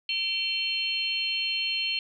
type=tone cluster; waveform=sine; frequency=2342 / 2713 / 3095 / 4276 Hz; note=D7 / E7 / G7 / C8; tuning=-5 / +49 / -23 / +37 cents; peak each=-37 / -32 / -29 / -31 dBFS; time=0.09-1.99 s; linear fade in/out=2 ms; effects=none